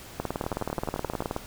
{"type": "two click trains", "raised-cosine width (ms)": 1, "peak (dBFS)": [-17, -14], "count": [10, 23], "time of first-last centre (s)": [[0.44, 1.223], [0.2, 1.364]], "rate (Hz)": [11.5, 18.9], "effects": ["pink hiss -45 dBFS RMS until 1.46 s"]}